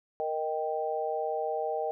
sine chord, Eb major, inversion second, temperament equal, 466.2 / 622.3 / 784 Hz, Bb4 / Eb5 / G5, 0 / 0 / 0 cents, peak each -33 dBFS, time 0.2-1.91 s, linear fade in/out 0 ms, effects none

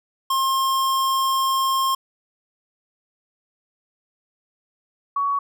square / sine tone pair in turn, 1067 / 1123.4 Hz, C6 / C#6, +34 / +23 cents, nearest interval minor second, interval 89 cents, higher second, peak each -19 / -19 dBFS, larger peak neither, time 0.3-1.95 / 5.16-5.39 s, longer first, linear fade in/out 5 ms, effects none

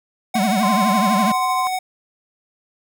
square tone with tremolo, 744 Hz, F#5, 9 cents sharp, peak -20 dBFS, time 0.34-1.79 s, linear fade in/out 5 ms, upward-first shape sine, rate 13 Hz, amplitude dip 25%
square tone with vibrato, 207.7 Hz, G#3, in tune, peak -18 dBFS, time 0.35-1.32 s, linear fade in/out 5 ms, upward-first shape triangle, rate 12 Hz, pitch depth 210 cents each way
sine tone, 1041 Hz, C6, 9 cents flat, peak -19 dBFS, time 0.63-1.67 s, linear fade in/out 0 ms
effects none

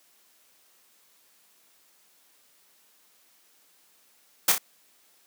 white noise with echo, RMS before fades -19 dBFS, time 4.48-4.52 s, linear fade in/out 5 ms, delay 31 ms, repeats 2, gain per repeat -6 dB, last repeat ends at 4.582 s, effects white hiss -62 dBFS RMS until 5.26 s + high-pass 200 Hz 12 dB/octave

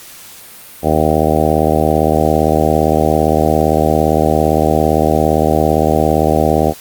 harmonic tone, 77.6 Hz, D#2, 4 cents flat, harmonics 1 / 2 / 3 / 4 / 5 / 6 / 7 / 8 / 9 / 10, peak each -19 / -19 / -19 / -19 / -19 / -19 / -19 / -19 / -19 / -19 dBFS, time 0.82-6.74 s, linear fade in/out 50 ms, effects white hiss -36 dBFS RMS until 6.8 s + Opus 48 kbps

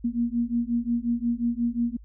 sine beating tone pair, 233.8 / 239.4 Hz, A#3 / A#3, +5 / +46 cents, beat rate 5.6 Hz, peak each -26 dBFS, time 0.04-1.97 s, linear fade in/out 10 ms, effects added 52 Hz sine -44 dBFS peak until 2.04 s

